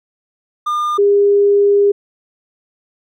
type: tone pair in turn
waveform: triangle / sine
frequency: 1207 / 404.7 Hz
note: D6 / G#4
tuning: +47 / -45 cents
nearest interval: octave + perfect fifth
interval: 1892 cents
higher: first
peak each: -13 / -8 dBFS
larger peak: second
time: 0.66-0.98 / 0.98-1.92 s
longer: second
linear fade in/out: 10 ms
effects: none